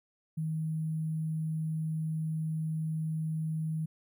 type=tone with sample-and-hold; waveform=sine; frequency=158.2 Hz; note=D#3; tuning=29 cents sharp; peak=-30 dBFS; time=0.37-3.86 s; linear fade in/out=10 ms; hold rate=11025 Hz; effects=none